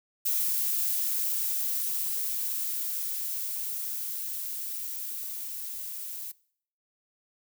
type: noise with level ramp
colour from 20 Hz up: violet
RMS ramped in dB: -27 to -38 dBFS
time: 0.25-6.32 s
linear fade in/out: 10 ms
effects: noise-tail reverb RT60 0.6 s tail -22 dB re dry